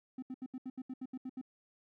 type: tone bursts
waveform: triangle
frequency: 257.6 Hz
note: C4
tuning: 27 cents flat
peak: -36 dBFS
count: 11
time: 0.18-1.414 s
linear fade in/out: 5 ms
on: 44 ms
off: 75 ms
effects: tanh soft clip ceiling -33 dBFS